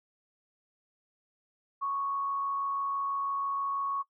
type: tone with frequency modulation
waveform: sine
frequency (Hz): 1108.7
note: C#6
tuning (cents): 0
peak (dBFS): -29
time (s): 1.81-4.03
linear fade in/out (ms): 20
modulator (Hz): 86.1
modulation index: 0.25
effects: noise-tail reverb RT60 0.1 s tail -20 dB re dry